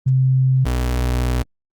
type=tone pair in turn; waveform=sine / 35% pulse; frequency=130.81 / 61.73 Hz; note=C3 / B1; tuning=0 / 0 cents; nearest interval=octave + minor second; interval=1300 cents; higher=first; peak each=-12 / -15 dBFS; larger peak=first; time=0.06-0.65 / 0.65-1.43 s; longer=second; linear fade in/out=10 ms; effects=Opus 32 kbps